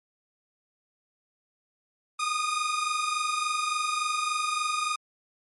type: tone pair together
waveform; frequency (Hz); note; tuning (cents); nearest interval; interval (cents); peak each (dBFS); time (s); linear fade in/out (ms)
sawtooth; 1223 / 1246.5; D#6 / D#6; -30 / +3; unison; 33; -24 / -27; 2.19-4.96; 10
effects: MP3 48 kbps